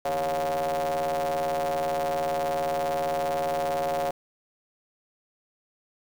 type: ring-modulated tone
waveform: 45% pulse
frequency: 77.78 Hz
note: D#2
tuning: in tune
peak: -22 dBFS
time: 0.05-4.11 s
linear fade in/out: 5 ms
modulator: 631 Hz
effects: 8-bit